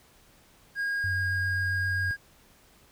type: tone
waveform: triangle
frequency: 1630 Hz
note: G#6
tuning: 33 cents flat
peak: -25 dBFS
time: 0.75-2.17 s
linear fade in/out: 50 ms
type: tone with vibrato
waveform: sine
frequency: 92.9 Hz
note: F#2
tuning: 7 cents sharp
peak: -30 dBFS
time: 1.04-2.11 s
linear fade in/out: 0 ms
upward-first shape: triangle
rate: 7.5 Hz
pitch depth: 30 cents each way
effects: pink hiss -59 dBFS RMS until 2.91 s